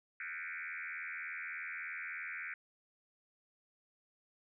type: tone with frequency modulation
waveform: sine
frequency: 1900 Hz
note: A#6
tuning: 33 cents sharp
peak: -40 dBFS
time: 0.2-2.54 s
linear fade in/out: 2 ms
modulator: 83.3 Hz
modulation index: 5.7
effects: none